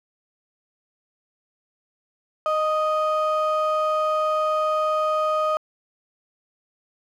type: ring-modulated tone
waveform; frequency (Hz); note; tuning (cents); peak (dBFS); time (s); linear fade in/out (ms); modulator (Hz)
triangle; 932.3; A#5; 0; -14; 2.46-5.57; 0; 314
effects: tanh soft clip ceiling -10 dBFS

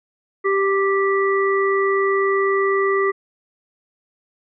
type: harmonic tone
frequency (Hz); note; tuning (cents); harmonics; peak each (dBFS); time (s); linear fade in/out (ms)
392; G4; 0; 1 / 3 / 5; -17 / -22 / -24; 0.44-3.12; 20
effects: none

